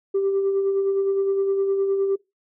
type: tone with tremolo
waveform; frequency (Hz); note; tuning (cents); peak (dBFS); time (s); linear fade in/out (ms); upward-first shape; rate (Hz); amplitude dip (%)
sine; 392; G4; 0; -16; 0.14-2.16; 10; sine; 9.7; 40
effects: noise-tail reverb RT60 0.2 s tail -22 dB re dry + tanh soft clip ceiling -15 dBFS